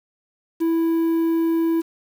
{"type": "tone with quantisation", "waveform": "triangle", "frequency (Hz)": 329.6, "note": "E4", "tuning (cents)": 0, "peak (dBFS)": -15, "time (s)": [0.6, 1.82], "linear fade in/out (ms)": 20, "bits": 7, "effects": []}